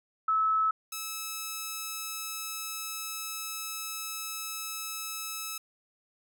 sine / 5% pulse tone pair in turn, 1300 / 1300 Hz, E6 / E6, -24 / -24 cents, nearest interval unison, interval 0 cents, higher neither, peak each -23 dBFS, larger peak neither, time 0.28-0.71 / 0.92-5.58 s, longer second, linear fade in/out 5 ms, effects none

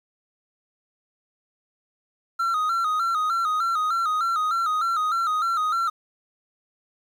triangle tone with vibrato, 1302 Hz, E6, 22 cents flat, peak -19 dBFS, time 2.39-5.9 s, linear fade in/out 10 ms, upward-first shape square, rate 3.3 Hz, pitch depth 73 cents each way, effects 9-bit

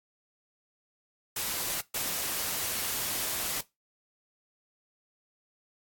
white noise bursts at uneven times, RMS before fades -32 dBFS, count 2, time 1.36-1.81 / 1.94-3.61 s, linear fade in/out 5 ms, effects noise-tail reverb RT60 0.2 s tail -19 dB re dry + AAC 64 kbps

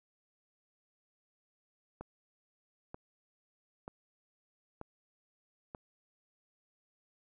click train, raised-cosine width 1 ms, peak -29 dBFS, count 5, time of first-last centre 2.01-5.748 s, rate 1.07 Hz, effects none

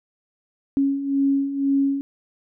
sine beating tone pair, 274.7 / 276.7 Hz, C#4 / C#4, -16 / -3 cents, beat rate 2 Hz, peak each -25 / -19 dBFS, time 0.77-2.01 s, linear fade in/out 0 ms, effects none

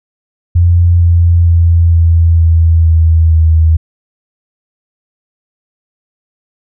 sine tone with pitch steps, 86.6 / 85.51 / 84.43 / 83.36 / 82.31 / 81.27 / 80.24 Hz, F2 / F2 / E2 / E2 / E2 / E2 / E2, -14 / -36 / +42 / +20 / -2 / -24 / -46 cents, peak -4 dBFS, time 0.55-3.77 s, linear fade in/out 10 ms, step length 460 ms, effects none

